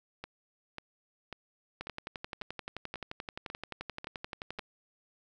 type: two click trains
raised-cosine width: 0.3 ms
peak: -24 / -22 dBFS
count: 9 / 33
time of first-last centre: 0.24-4.588 / 1.81-4.593 s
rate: 1.84 / 11.5 Hz
effects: none